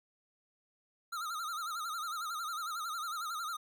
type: tone with vibrato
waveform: square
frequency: 1304 Hz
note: E6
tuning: 19 cents flat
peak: -37 dBFS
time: 1.12-3.57 s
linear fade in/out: 10 ms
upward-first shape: sine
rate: 11 Hz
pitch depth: 120 cents each way
effects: none